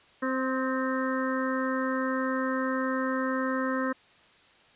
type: harmonic tone with a mistuned harmonic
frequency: 261.6 Hz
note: C4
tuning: in tune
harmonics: 1 / 2 / 4 / 5 / 6 / 7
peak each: -29 / -32 / -35 / -36 / -37 / -37 dBFS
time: 0.22-3.93 s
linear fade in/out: 10 ms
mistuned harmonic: 5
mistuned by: -27 cents
effects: white hiss -58 dBFS RMS until 4.75 s + resampled to 8000 Hz